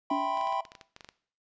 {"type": "chord", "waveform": "triangle", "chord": "C major seventh", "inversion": "first", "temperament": "equal", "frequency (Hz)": [659.3, 784, 987.8, 1046.5], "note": ["E5", "G5", "B5", "C6"], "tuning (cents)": [0, 0, 0, 0], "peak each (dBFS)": [-32, -30, -30, -34], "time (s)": [0.1, 0.61], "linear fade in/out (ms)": 5}
{"type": "tone with exponential decay", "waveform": "sine", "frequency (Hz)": 286.1, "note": "D4", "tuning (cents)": -45, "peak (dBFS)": -26, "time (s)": [0.11, 0.49], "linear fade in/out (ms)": 5, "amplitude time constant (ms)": 81}
{"type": "clicks", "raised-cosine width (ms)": 0.2, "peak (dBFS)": -28, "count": 12, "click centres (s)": [0.373, 0.412, 0.472, 0.525, 0.652, 0.719, 0.752, 0.812, 0.964, 1.008, 1.046, 1.089]}
{"effects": ["noise-tail reverb RT60 0.5 s tail -17 dB re dry", "resampled to 16000 Hz"]}